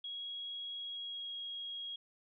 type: tone with pitch glide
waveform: sine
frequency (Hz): 3312 to 3287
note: G#7 to G#7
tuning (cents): -5 to -19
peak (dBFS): -40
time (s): 0.04-1.96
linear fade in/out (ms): 5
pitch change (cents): -14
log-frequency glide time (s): 0.76-1.36
effects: none